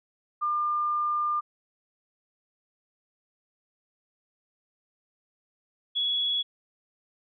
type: tone pair in turn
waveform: sine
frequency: 1200 / 3369 Hz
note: D6 / G#7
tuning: +37 / +24 cents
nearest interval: octave + tritone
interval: 1787 cents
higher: second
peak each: -24 dBFS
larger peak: neither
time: 0.41-1.41 / 5.95-6.43 s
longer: first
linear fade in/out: 20 ms
effects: none